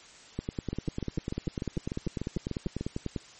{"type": "two click trains", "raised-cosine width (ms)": 3, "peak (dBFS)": [-19, -18], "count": [15, 29], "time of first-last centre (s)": [[0.73, 2.81], [0.39, 3.162]], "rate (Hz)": [6.73, 10.1], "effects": ["white hiss -52 dBFS RMS until 3.39 s", "MP3 32 kbps"]}